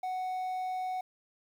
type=tone with quantisation; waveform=triangle; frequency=742 Hz; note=F#5; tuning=5 cents sharp; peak=-30 dBFS; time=0.03-1.01 s; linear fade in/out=5 ms; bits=10; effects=none